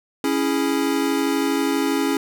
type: chord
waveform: square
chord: C# minor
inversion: none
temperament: equal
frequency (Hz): 277.2 / 329.6 / 415.3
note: C#4 / E4 / G#4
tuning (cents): 0 / 0 / 0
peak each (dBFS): -22 / -25 / -26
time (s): 0.24-2.17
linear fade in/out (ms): 2
effects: none